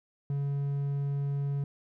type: tone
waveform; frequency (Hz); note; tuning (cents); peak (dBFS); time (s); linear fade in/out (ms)
triangle; 140.9; C#3; +29; -26; 0.3-1.64; 2
effects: none